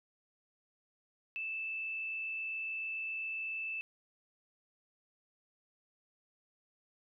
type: tone with frequency modulation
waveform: sine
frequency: 2637 Hz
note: E7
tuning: in tune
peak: -36 dBFS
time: 1.36-3.81 s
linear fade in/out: 0 ms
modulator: 67.2 Hz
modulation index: 0.46
effects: none